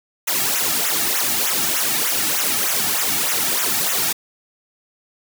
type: noise with flanger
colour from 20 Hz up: white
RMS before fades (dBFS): -20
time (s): 0.27-4.13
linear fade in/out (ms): 10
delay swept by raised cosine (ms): 0.21 to 2.01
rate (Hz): 3.3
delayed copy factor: -0.95
effects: none